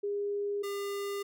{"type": "tone pair in turn", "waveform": ["sine", "square"], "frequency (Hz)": [406.8, 401.7], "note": ["G#4", "G4"], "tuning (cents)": [-36, 42], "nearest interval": "unison", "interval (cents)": 22, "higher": "first", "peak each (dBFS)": [-30, -34], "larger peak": "first", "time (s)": [[0.03, 0.63], [0.63, 1.23]], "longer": "neither", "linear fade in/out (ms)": 10, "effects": []}